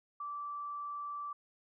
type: tone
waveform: sine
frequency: 1164 Hz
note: D6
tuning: 16 cents flat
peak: -38 dBFS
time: 0.2-1.33 s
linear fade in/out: 5 ms
effects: none